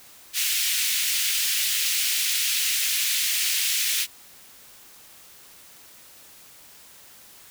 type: high-pass noise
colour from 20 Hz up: pink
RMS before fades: -24 dBFS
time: 0.33-4.07 s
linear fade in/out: 50 ms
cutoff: 2300 Hz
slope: 24 dB/octave
effects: white hiss -49 dBFS RMS until 7.5 s